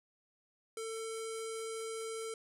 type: tone with low-pass filter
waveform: square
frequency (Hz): 447.6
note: A4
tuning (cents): +30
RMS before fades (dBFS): -41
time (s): 0.77-2.34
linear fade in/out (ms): 2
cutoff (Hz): 9300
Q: 4
effects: none